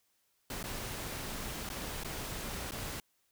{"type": "noise with dropouts", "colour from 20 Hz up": "pink", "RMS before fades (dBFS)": -40, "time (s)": [0.5, 3], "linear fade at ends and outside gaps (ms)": 2, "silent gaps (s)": [[0.629, 0.639], [1.691, 1.7], [2.036, 2.046], [2.71, 2.719]], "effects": ["white hiss -75 dBFS RMS until 3.31 s"]}